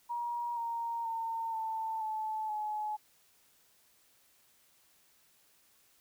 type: tone with pitch steps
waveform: sine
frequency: 951 / 929.8 / 909.1 / 888.9 / 869.1 / 849.7 Hz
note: A#5 / A#5 / A#5 / A5 / A5 / G#5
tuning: +34 / -5 / -44 / +17 / -22 / +39 cents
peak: -33 dBFS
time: 0.09-2.97 s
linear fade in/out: 20 ms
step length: 480 ms
effects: white hiss -67 dBFS RMS until 6 s